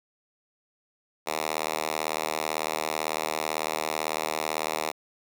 5% pulse tone with high-pass filter, 78 Hz, D#2, 5 cents sharp, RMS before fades -30 dBFS, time 1.26-4.92 s, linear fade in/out 20 ms, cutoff 540 Hz, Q 0.64, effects none

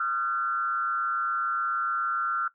sine tone with frequency modulation, 1365 Hz, F6, 40 cents flat, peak -24 dBFS, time 0-2.48 s, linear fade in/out 5 ms, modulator 137 Hz, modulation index 0.68, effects noise-tail reverb RT60 0.1 s tail -17 dB re dry

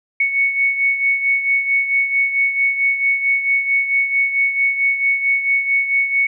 sine beating tone pair, 2217 / 2221.5 Hz, C#7 / C#7, 0 / +3 cents, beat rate 4.5 Hz, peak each -15 / -22 dBFS, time 0.2-6.27 s, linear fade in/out 5 ms, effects none

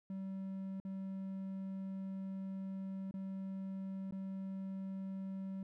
triangle tone with dropouts, 192.1 Hz, G3, 35 cents flat, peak -38 dBFS, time 0.1-5.63 s, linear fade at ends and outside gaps 2 ms, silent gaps 0.801-0.85 / 3.111-3.14 / 4.11-4.123 s, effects none

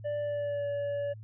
triangle tone with pitch glide, 587.3 to 572.2 Hz, D5 to D5, 0 to -45 cents, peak -28 dBFS, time 0.04-1.14 s, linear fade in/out 20 ms, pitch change -45 cents, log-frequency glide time 0.19-0.67 s, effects added 108 Hz sine -43 dBFS peak until 1.23 s + resampled to 8000 Hz

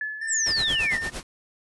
sine tone with exponential decay, 1722 Hz, A6, 38 cents flat, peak -25 dBFS, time 0.01-0.8 s, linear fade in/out 2 ms, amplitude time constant 170 ms
triangle tone with pitch glide, 1790 to 1809.8 Hz, A6 to A6, +29 to +48 cents, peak -26 dBFS, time 0.21-1.1 s, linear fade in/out 10 ms, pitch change +19 cents, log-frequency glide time 0.9-0.97 s
sine exponential sweep, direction down, 8372 to 1760 Hz, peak -22 dBFS, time 0.27-1 s, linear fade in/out 50 ms
pink noise with tremolo, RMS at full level -32 dBFS, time 0.46-1.23 s, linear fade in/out 2 ms, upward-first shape sine, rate 8.8 Hz, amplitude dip 85%
effects resampled to 24000 Hz

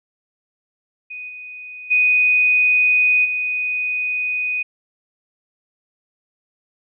sine tone with level steps, 2489 Hz, D#7, in tune, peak -29 / -32 / -12 / -19 dBFS, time 1.1-4.63 s, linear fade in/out 10 ms, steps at 1.28 / 1.9 / 3.24 s, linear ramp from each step 20 ms, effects none

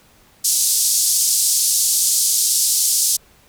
white band-pass noise, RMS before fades -17 dBFS, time 0.44-3.17 s, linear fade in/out 10 ms, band 4800 to 11000 Hz, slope 24 dB/octave, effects pink hiss -52 dBFS RMS until 3.48 s

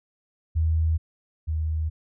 sine tone pair in turn, 80.2 / 78.73 Hz, E2 / D#2, -47 / +21 cents, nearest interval unison, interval 32 cents, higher first, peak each -19 / -23 dBFS, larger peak first, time 0.55-0.98 / 1.47-1.9 s, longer neither, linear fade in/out 20 ms, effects none

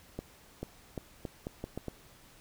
accelerating click train, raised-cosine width 2 ms, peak -23 dBFS, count 8, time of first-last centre 0.19-1.883 s, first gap 440 ms, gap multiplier 0.79, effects pink hiss -58 dBFS RMS until 2.4 s

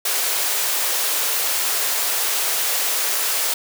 white high-pass noise, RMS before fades -21 dBFS, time 0.05-3.54 s, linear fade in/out 5 ms, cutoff 400 Hz, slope 24 dB/octave, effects none

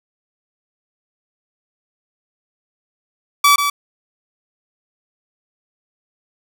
sawtooth tone with echo, 1150 Hz, D6, 37 cents flat, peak -5 dBFS, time 3.44-3.56 s, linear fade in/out 5 ms, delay 140 ms, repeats 1, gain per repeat -7 dB, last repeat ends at 3.7 s, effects none

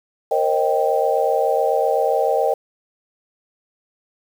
sine chord, C minor seventh, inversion third, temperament equal with one note detuned, 466.2 / 533.6 / 622.3 / 784 Hz, Bb4 / C5 / Eb5 / G5, 0 / +34 / 0 / 0 cents, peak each -21 dBFS, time 0.31-2.54 s, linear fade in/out 5 ms, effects 7-bit

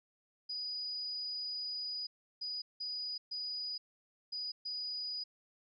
sine tone bursts at uneven times, 4935 Hz, D#8, 15 cents flat, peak -37 dBFS, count 6, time 0.49-2.07 / 2.41-2.62 / 2.8-3.18 / 3.31-3.78 / 4.32-4.52 / 4.65-5.24 s, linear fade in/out 10 ms, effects none

